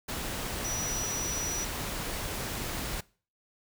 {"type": "tone in noise", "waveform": "sine", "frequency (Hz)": 5860, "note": "F#8", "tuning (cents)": -18, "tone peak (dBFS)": -33, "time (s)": [0.64, 1.65], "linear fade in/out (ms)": 10, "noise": "pink", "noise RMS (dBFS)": -35, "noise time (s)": [0.08, 3.01], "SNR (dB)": -1, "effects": ["noise-tail reverb RT60 0.4 s tail -22 dB re dry"]}